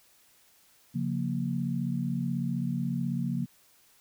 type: chord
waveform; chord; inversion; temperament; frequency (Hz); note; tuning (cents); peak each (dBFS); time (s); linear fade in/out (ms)
sine; Bb minor; first; equal with one note detuned; 138.59 / 177.15 / 233.1; Db3 / F3 / Bb3; 0 / +25 / 0; -32; 0.94-3.46; 20
effects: white hiss -62 dBFS RMS until 4 s